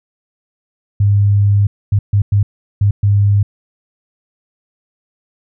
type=tone bursts at uneven times; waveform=sine; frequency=101.4 Hz; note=G#2; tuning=41 cents flat; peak=-8 dBFS; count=6; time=1-1.67 / 1.92-1.99 / 2.13-2.22 / 2.32-2.43 / 2.81-2.91 / 3.03-3.43 s; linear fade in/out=5 ms; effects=none